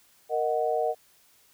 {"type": "chord", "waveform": "sine", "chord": "D# minor", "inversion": "second", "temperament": "equal", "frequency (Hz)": [466.2, 622.3, 740], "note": ["A#4", "D#5", "F#5"], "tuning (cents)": [0, 0, 0], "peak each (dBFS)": -28, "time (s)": [0.29, 0.95], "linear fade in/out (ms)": 50, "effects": ["white hiss -61 dBFS RMS until 1.53 s"]}